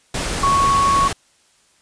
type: tone in noise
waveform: sine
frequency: 1108.7 Hz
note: C#6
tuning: in tune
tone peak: -13 dBFS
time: 0.43-1.08 s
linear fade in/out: 5 ms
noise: pink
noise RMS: -23 dBFS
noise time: 0.14-1.13 s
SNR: +7 dB
effects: white hiss -57 dBFS RMS until 1.81 s + resampled to 22050 Hz